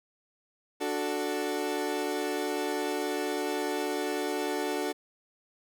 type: chord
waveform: 30% pulse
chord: D major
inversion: none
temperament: equal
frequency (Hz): 293.7 / 370 / 440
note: D4 / F#4 / A4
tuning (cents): 0 / 0 / 0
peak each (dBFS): -31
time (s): 0.8-4.93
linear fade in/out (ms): 20
effects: none